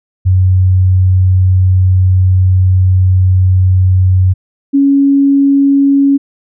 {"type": "tone pair in turn", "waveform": "sine", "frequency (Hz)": [92.8, 278.1], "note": ["F#2", "C#4"], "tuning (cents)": [6, 6], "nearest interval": "octave + perfect fifth", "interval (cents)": 1900, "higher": "second", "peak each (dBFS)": -5, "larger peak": "neither", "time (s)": [[0.25, 4.34], [4.73, 6.18]], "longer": "first", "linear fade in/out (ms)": 20, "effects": []}